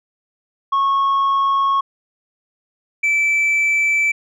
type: tone pair in turn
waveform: sine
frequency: 1098 / 2320 Hz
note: C#6 / D7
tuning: -17 / -22 cents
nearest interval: octave + minor second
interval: 1295 cents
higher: second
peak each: -11 dBFS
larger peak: neither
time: 0.72-1.81 / 3.03-4.12 s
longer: neither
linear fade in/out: 10 ms
effects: tanh soft clip ceiling -13 dBFS